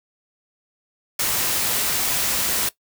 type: noise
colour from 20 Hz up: white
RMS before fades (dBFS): -22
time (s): 1.19-2.69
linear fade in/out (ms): 5
effects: noise-tail reverb RT60 0.1 s tail -17 dB re dry